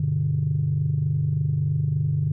sine chord, G major, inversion none, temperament equal, 98 / 123.47 / 146.83 Hz, G2 / B2 / D3, 0 / 0 / 0 cents, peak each -27 / -27 / -21 dBFS, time 0-2.32 s, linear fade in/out 5 ms, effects tanh soft clip ceiling -13 dBFS

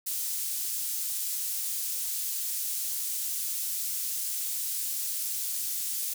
pink high-pass noise, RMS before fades -32 dBFS, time 0.06-6.14 s, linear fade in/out 10 ms, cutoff 8100 Hz, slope 12 dB/octave, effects none

